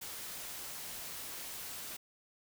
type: noise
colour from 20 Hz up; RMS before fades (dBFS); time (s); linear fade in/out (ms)
white; -44; 0.01-1.97; 10
effects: none